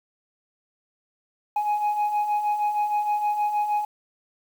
sine beating tone pair, 830 / 836.4 Hz, G#5 / G#5, -1 / +12 cents, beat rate 6.4 Hz, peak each -27 / -20 dBFS, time 1.56-3.85 s, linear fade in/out 5 ms, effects tanh soft clip ceiling -19 dBFS + 8-bit

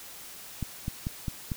clicks, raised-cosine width 5 ms, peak -18 dBFS, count 5, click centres 0.627 / 0.881 / 1.069 / 1.282 / 1.518 s, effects white hiss -45 dBFS RMS until 1.56 s

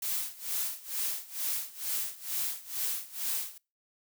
blue noise with tremolo, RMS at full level -31 dBFS, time 0.02-3.58 s, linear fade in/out 5 ms, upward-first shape sine, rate 2.2 Hz, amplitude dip 90%, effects noise-tail reverb RT60 0.3 s tail -24 dB re dry

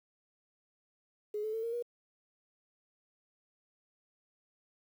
sine tone with pitch steps, 420 / 433.8 / 448.1 / 462.8 / 478 Hz, G#4 / A4 / A4 / A#4 / A#4, +19 / -25 / +32 / -13 / +43 cents, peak -33 dBFS, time 1.34-1.825 s, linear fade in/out 5 ms, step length 97 ms, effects 10-bit

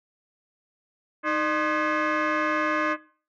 sine tone with frequency modulation, 311.1 Hz, D#4, in tune, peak -20 dBFS, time 1.23-2.97 s, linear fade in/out 50 ms, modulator 457 Hz, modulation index 3.8, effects noise-tail reverb RT60 0.4 s tail -18 dB re dry + tanh soft clip ceiling -20 dBFS

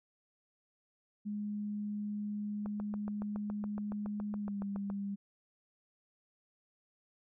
sine tone with pitch glide, 207.7 to 199.82 Hz, G#3 to G3, 0 to +33 cents, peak -35 dBFS, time 1.25-5.16 s, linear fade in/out 20 ms, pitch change -67 cents, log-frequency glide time 4.38-4.6 s
click train, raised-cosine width 1 ms, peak -30 dBFS, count 17, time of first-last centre 2.66-4.901 s, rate 7.14 Hz
effects none

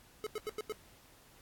square tone bursts, 428.5 Hz, A4, 46 cents flat, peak -36 dBFS, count 5, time 0.24-0.722 s, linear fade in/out 0 ms, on 26 ms, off 88 ms, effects pink hiss -61 dBFS RMS until 1.41 s + AAC 64 kbps

